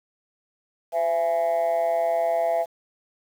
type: tone with amplitude modulation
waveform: sine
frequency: 670 Hz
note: E5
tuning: 28 cents sharp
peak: -14 dBFS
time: 0.92-2.66 s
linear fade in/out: 50 ms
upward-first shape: sine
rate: 160 Hz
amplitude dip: 90%
effects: tanh soft clip ceiling -16 dBFS + 8-bit